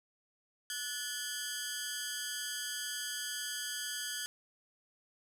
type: ring-modulated tone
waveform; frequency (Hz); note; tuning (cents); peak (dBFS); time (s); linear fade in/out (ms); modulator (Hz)
10% pulse; 1600; G6; +35; -25; 0.7-4.26; 0; 129
effects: none